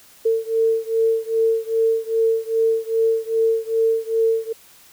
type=beating tone pair; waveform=sine; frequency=449.5 / 452 Hz; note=A4 / A4; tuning=+37 / +47 cents; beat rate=2.5 Hz; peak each=-19 / -20 dBFS; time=0.25-4.53 s; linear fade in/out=10 ms; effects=white hiss -49 dBFS RMS until 4.92 s